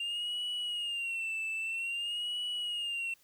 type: tone with vibrato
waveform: sine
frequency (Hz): 2786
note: F7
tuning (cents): -5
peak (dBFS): -30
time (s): 0-3.14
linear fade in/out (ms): 5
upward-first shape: sine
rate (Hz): 0.51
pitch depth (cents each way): 92
effects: tanh soft clip ceiling -32 dBFS + white hiss -66 dBFS RMS until 3.23 s